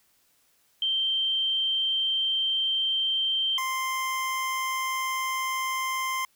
sine / 25% pulse tone pair in turn, 3136 / 1046.5 Hz, G7 / C6, 0 / 0 cents, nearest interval octave + perfect fifth, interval 1900 cents, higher first, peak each -23 dBFS, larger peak neither, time 0.82-3.58 / 3.58-6.25 s, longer first, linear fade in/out 2 ms, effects white hiss -66 dBFS RMS until 6.35 s

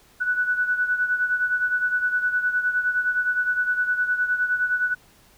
sine beating tone pair, 1480 / 1489.7 Hz, F#6 / F#6, 0 / +11 cents, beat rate 9.7 Hz, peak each -21 / -27 dBFS, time 0.2-4.95 s, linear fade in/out 20 ms, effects pink hiss -55 dBFS RMS until 5.37 s

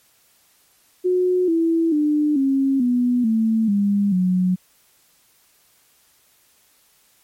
sine tone with pitch steps, 363.9 / 329.9 / 299 / 271 / 245.7 / 222.7 / 201.9 / 183 Hz, F#4 / E4 / D4 / C#4 / B3 / A3 / G#3 / F#3, -29 / +1 / +31 / -39 / -9 / +21 / -49 / -19 cents, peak -15 dBFS, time 1.04-4.56 s, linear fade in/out 20 ms, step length 440 ms, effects white hiss -58 dBFS RMS until 7.23 s + MP3 64 kbps

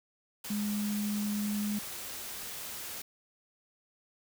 sine tone in noise, 207.7 Hz, G#3, in tune, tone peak -30 dBFS, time 0.5-1.79 s, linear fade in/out 5 ms, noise white, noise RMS -41 dBFS, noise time 0.44-3.02 s, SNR +8 dB, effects none

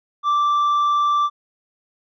triangle tone with tanh clipping, 1172 Hz, D6, 4 cents flat, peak -16 dBFS, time 0.23-1.3 s, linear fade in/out 50 ms, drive 8 dB, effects none

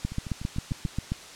two click trains, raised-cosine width 5 ms, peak -15 / -24 dBFS, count 9 / 6, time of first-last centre 0.05-1.12 / 0.12-0.859 s, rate 7.48 / 6.77 Hz, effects white hiss -44 dBFS RMS until 1.35 s + low-pass 7000 Hz 12 dB/octave

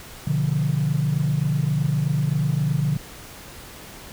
sine chord, B diminished, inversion none, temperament equal, 123.47 / 146.83 / 174.61 Hz, B2 / D3 / F3, 0 / 0 / 0 cents, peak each -25 / -20 / -26 dBFS, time 0.27-2.97 s, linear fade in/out 5 ms, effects tanh soft clip ceiling -11 dBFS + pink hiss -41 dBFS RMS until 4.12 s

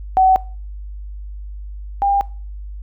sine tone pair in turn, 755 / 799.5 Hz, F#5 / G5, +35 / +34 cents, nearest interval minor second, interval 99 cents, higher second, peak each -9 / -13 dBFS, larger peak first, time 0.17-0.36 / 2.02-2.21 s, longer neither, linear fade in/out 0 ms, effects noise-tail reverb RT60 0.4 s tail -21 dB re dry + added 50 Hz sine -28 dBFS peak until 2.82 s

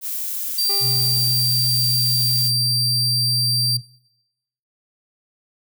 violet noise, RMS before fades -26 dBFS, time 0.01-2.52 s, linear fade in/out 50 ms
40% pulse tone, 4699 Hz, D8, in tune, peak -17 dBFS, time 0.58-3.77 s, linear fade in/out 5 ms
25% pulse tone with exponential decay, 396.9 Hz, G4, 22 cents sharp, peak -26 dBFS, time 0.69-2.17 s, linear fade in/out 5 ms, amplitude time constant 320 ms
sine tone with vibrato, 123.47 Hz, B2, in tune, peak -23 dBFS, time 0.8-3.82 s, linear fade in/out 50 ms, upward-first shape square, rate 8.1 Hz, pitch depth 8 cents each way
effects noise-tail reverb RT60 0.9 s tail -23 dB re dry

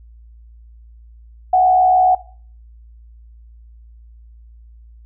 sine tone with frequency modulation, 740 Hz, F#5, in tune, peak -9 dBFS, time 1.53-2.15 s, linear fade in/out 5 ms, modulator 66.6 Hz, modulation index 0.38, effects noise-tail reverb RT60 0.5 s tail -19 dB re dry + added 57 Hz sine -40 dBFS peak until 5.05 s

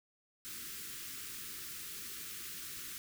white band-stop noise, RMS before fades -45 dBFS, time 0.45-2.98 s, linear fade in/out 0 ms, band 430 to 1200 Hz, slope 48 dB/octave, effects none

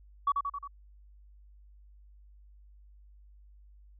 sine tone with echo, 1131 Hz, C#6, 34 cents sharp, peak -22 dBFS, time 0.27-0.32 s, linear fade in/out 5 ms, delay 89 ms, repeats 4, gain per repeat -4 dB, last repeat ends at 0.676 s, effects tanh soft clip ceiling -18 dBFS + added 50 Hz sine -53 dBFS peak until 3.99 s

